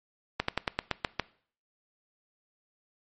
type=slowing click train; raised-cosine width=0.3 ms; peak=-10 dBFS; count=8; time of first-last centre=0.4-1.197 s; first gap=84 ms; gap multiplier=1.1; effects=noise-tail reverb RT60 0.5 s tail -20 dB re dry + MP3 32 kbps